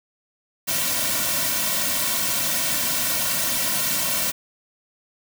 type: noise with comb filter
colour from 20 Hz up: white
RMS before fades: -23 dBFS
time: 0.67-4.32 s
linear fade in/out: 20 ms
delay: 2.4 ms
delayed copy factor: -1
effects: none